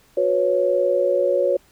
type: chord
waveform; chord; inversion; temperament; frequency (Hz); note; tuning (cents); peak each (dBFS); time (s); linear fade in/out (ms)
sine; F# suspended fourth; none; equal with one note detuned; 364.1 / 493.9 / 554.4; F#4 / B4 / C#5; -28 / 0 / 0; -23 / -22 / -18; 0.17-1.57; 5
effects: pink hiss -56 dBFS RMS until 1.71 s